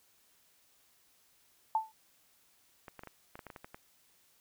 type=tone with exponential decay; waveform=sine; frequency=881 Hz; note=A5; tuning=2 cents sharp; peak=-23 dBFS; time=1.75-1.92 s; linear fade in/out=2 ms; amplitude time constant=36 ms
type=clicks; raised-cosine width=0.5 ms; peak=-31 dBFS; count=11; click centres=2.882 / 2.993 / 3.035 / 3.073 / 3.355 / 3.392 / 3.467 / 3.502 / 3.562 / 3.645 / 3.745 s
effects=white hiss -68 dBFS RMS until 4.4 s